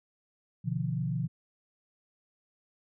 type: chord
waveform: sine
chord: B diminished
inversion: none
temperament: equal with one note detuned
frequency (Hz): 123.47 / 146.83 / 171.32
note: B2 / D3 / F3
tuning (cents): 0 / 0 / -33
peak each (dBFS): -33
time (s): 0.64-1.28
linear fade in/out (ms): 20
effects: none